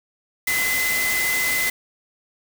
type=tone in noise; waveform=sine; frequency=2033 Hz; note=B6; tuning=50 cents sharp; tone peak=-21 dBFS; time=0.47-1.7 s; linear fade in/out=5 ms; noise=white; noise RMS=-25 dBFS; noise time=0.47-1.7 s; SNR=+1 dB; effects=none